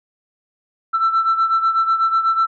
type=beating tone pair; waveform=sine; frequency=1332 / 1340.1 Hz; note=E6 / E6; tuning=+18 / +28 cents; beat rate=8.1 Hz; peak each=-14 / -19 dBFS; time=0.93-2.47 s; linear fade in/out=20 ms; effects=tanh soft clip ceiling -10 dBFS